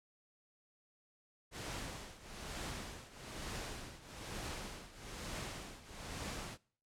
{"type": "noise with tremolo", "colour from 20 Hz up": "pink", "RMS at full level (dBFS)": -42, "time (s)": [1.51, 6.58], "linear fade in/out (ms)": 50, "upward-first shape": "triangle", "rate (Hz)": 1.1, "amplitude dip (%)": 85, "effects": ["noise-tail reverb RT60 0.5 s tail -23 dB re dry", "low-pass 9000 Hz 12 dB/octave"]}